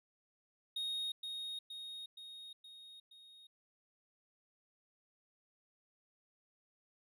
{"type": "tone with echo", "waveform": "triangle", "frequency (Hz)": 3729, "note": "A#7", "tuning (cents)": 0, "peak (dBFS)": -35, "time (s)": [0.76, 1.12], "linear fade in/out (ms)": 5, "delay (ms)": 470, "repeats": 5, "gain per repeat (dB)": -4, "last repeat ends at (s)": 3.47, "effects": []}